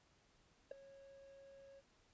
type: tone with ADSR envelope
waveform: triangle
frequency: 549 Hz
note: C#5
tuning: 17 cents flat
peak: -38 dBFS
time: 0.71-1.82 s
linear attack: 5 ms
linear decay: 6 ms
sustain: -18 dB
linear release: 38 ms
effects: pink hiss -73 dBFS RMS until 2.13 s + resampled to 16000 Hz